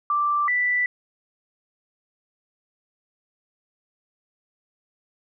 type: tone pair in turn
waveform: sine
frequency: 1174.7 / 1975.6 Hz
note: D6 / B6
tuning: 0 / 0 cents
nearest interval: major sixth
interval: 900 cents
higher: second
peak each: -19 dBFS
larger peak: neither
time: 0.1-0.48 / 0.48-0.86 s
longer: neither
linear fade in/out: 2 ms
effects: none